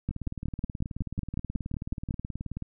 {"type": "two click trains", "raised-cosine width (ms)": 5, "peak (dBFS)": [-22, -17], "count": [48, 12], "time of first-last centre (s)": [[0.11, 2.623], [0.09, 2.108]], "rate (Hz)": [18.7, 5.45], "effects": []}